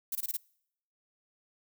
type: noise bursts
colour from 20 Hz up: violet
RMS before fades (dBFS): -33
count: 5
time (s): 0.12-0.369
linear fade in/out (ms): 5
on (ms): 33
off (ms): 21
effects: noise-tail reverb RT60 0.7 s tail -25 dB re dry